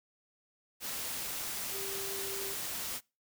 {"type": "tone in noise", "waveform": "sine", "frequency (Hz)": 392, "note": "G4", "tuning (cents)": 0, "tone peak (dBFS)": -42, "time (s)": [1.71, 2.56], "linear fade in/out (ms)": 50, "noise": "white", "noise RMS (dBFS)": -38, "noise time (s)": [0.8, 3.01], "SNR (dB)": -7, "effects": ["noise-tail reverb RT60 0.3 s tail -26 dB re dry"]}